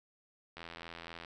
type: click train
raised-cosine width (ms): 0.3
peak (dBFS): -29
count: 58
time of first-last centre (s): 0.57-1.248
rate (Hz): 84.1
effects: none